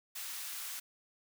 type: high-pass noise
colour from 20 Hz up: white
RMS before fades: -42 dBFS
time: 0.15-0.8 s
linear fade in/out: 10 ms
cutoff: 1100 Hz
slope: 12 dB/octave
effects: none